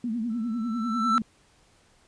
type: tone with vibrato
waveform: sine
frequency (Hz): 229.5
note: A#3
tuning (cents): -27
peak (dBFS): -26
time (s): 0.04-1.22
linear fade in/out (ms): 2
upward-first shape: triangle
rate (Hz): 10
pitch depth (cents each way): 150
type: tone with exponential growth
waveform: triangle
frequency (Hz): 1330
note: E6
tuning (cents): +15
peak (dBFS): -16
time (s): 0.3-1.18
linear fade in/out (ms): 0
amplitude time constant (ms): 190
effects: pink hiss -61 dBFS RMS until 2.07 s + resampled to 22050 Hz